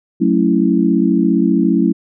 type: chord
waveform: sine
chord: F# minor seventh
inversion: none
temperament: equal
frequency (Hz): 185 / 220 / 277.2 / 329.6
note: F#3 / A3 / C#4 / E4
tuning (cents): 0 / 0 / 0 / 0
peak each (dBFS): -16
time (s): 0.2-1.93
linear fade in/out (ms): 20
effects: none